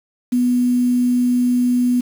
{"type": "tone with quantisation", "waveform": "sine", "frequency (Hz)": 246.5, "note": "B3", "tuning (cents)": -3, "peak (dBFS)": -13, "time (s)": [0.32, 2.01], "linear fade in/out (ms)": 10, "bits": 6, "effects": []}